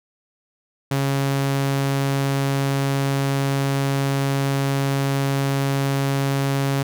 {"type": "tone", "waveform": "sawtooth", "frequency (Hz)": 137.8, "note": "C#3", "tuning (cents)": -10, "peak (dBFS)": -15, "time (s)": [0.91, 6.83], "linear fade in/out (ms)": 5, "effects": []}